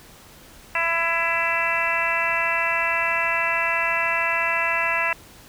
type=harmonic tone; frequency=333.8 Hz; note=E4; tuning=22 cents sharp; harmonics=2 / 3 / 4 / 5 / 6 / 7 / 8; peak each=-30 / -27 / -30 / -28 / -26 / -30 / -25 dBFS; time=0.75-5.13 s; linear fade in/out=2 ms; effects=pink hiss -47 dBFS RMS until 5.48 s